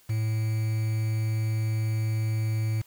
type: tone with quantisation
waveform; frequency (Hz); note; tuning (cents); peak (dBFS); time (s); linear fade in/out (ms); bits
triangle; 110; A2; 0; -22; 0.09-2.82; 10; 7
effects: white hiss -59 dBFS RMS until 2.86 s